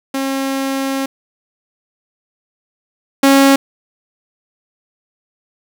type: tone pair in turn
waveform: sawtooth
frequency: 270 / 273.9 Hz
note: C#4 / C#4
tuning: -45 / -21 cents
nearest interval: unison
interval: 24 cents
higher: second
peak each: -13 / -3 dBFS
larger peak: second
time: 0.14-1.06 / 3.23-3.56 s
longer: first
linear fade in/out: 5 ms
effects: 7-bit